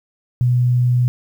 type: tone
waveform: sine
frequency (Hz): 123.47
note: B2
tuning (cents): 0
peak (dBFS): -12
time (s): 0.41-1.08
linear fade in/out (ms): 0
effects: 8-bit